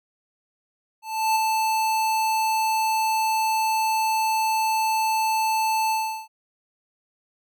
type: tone with ADSR envelope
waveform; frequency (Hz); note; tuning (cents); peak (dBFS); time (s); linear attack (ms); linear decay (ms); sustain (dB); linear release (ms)
square; 880; A5; 0; -18; 1.02-6.28; 340; 5; -3; 370
effects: none